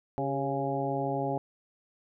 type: harmonic tone with a mistuned harmonic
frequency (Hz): 138.2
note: C#3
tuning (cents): -5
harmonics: 1 / 2 / 3 / 4 / 5 / 6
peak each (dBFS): -35 / -35 / -35 / -35 / -35 / -35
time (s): 0.18-1.38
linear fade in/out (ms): 0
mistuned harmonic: 3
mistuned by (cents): -53
effects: none